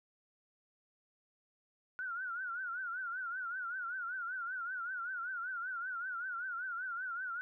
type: tone with vibrato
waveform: sine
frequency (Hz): 1448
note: F#6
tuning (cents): -38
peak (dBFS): -37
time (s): 1.99-7.41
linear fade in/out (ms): 0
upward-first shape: triangle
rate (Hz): 5.2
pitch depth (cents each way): 140
effects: none